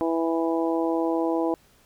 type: harmonic tone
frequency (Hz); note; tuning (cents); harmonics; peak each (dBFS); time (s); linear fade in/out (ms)
164.81; E3; 0; 2 / 3 / 4 / 5 / 6; -24 / -28 / -30 / -32 / -34; 0.01-1.54; 0
effects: pink hiss -59 dBFS RMS until 1.85 s